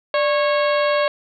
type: harmonic tone with a mistuned harmonic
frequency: 549 Hz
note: C#5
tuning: 17 cents flat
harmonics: 1 / 2 / 3 / 4 / 5 / 6 / 7 / 8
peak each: -17 / -23 / -27 / -29 / -31 / -33 / -34 / -35 dBFS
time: 0.14-1.08 s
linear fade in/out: 2 ms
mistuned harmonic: 1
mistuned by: +120 cents
effects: none